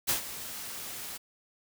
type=noise with ADSR envelope; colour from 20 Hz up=white; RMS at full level=-26 dBFS; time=0.07-1.18 s; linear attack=25 ms; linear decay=110 ms; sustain=-14 dB; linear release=18 ms; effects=none